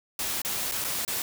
white noise with dropouts, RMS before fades -30 dBFS, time 0.19-1.22 s, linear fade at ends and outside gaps 2 ms, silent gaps 0.418-0.448 / 0.714-0.72 / 0.842-0.845 / 1.05-1.078 s, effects none

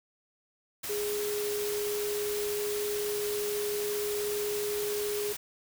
sine tone in noise, 415.3 Hz, G#4, in tune, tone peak -30 dBFS, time 0.89-5.33 s, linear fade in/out 10 ms, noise white, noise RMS -37 dBFS, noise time 0.83-5.37 s, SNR +4 dB, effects none

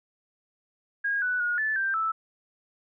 sine tone with pitch steps, 1633 / 1486 / 1441 / 1745 / 1574 / 1316 Hz, G#6 / F#6 / F#6 / A6 / G6 / E6, -30 / +7 / -46 / -15 / +7 / -3 cents, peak -24 dBFS, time 1.04-2.12 s, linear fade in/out 10 ms, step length 180 ms, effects none

